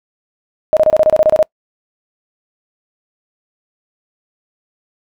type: tone bursts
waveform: sine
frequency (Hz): 622.3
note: D#5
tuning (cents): 0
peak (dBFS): -6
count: 11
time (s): 0.73-1.428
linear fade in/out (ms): 0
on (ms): 38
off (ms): 28
effects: noise-tail reverb RT60 0.1 s tail -26 dB re dry